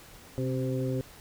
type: harmonic tone with a mistuned harmonic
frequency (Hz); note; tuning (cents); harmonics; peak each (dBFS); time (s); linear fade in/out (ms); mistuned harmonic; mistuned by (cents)
129.4; C3; -19; 1 / 2 / 3 / 4; -30 / -33 / -35 / -36; 0.38-1.01; 0; 2; +38
effects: pink hiss -51 dBFS RMS until 1.2 s